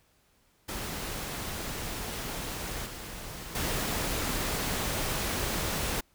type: noise with level steps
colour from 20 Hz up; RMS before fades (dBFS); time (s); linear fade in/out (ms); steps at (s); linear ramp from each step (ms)
pink; -36 / -41 / -31; 0.68-6.01; 10; 2.86 / 3.55; 2
effects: pink hiss -67 dBFS RMS until 6.14 s